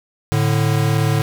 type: tone pair together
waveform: square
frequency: 109.55 / 146.83 Hz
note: A2 / D3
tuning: -7 / 0 cents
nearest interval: perfect fourth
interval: 507 cents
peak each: -18 dBFS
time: 0.32-1.22 s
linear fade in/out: 0 ms
effects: none